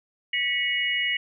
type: tone cluster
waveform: sine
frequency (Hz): 1950 / 2218 / 2895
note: B6 / C#7 / F#7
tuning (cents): -23 / 0 / -38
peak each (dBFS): -27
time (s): 0.33-1.17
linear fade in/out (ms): 5
effects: none